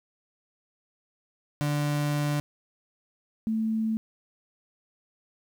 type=tone pair in turn; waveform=35% pulse / sine; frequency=146.83 / 221.1 Hz; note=D3 / A3; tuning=0 / +9 cents; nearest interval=perfect fifth; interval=709 cents; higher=second; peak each=-23 / -24 dBFS; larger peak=first; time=1.61-2.4 / 3.47-3.97 s; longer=first; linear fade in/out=0 ms; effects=10-bit